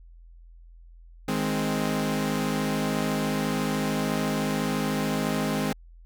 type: chord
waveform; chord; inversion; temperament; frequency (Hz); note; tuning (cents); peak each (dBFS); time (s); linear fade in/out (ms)
sawtooth; Ab major; second; equal; 155.56 / 207.7 / 261.6; Eb3 / Ab3 / C4; 0 / 0 / 0; -27 / -24 / -25; 1.28-5.73; 5
effects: added 42 Hz sine -46 dBFS peak until 6.05 s